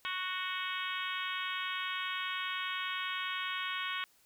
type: harmonic tone with a mistuned harmonic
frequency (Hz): 370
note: F#4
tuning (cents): 0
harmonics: 3 / 4 / 5 / 6 / 7 / 8 / 9 / 10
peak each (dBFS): -40 / -41 / -43 / -42 / -44 / -44 / -43 / -47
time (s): 0.05-4.04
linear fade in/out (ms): 0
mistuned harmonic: 9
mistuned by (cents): -34
effects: white hiss -67 dBFS RMS until 4.25 s